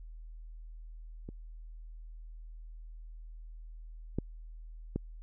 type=clicks; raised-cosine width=3 ms; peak=-29 / -18 / -19 dBFS; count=3; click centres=1.289 / 4.186 / 4.96 s; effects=added 40 Hz sine -44 dBFS peak until 5.22 s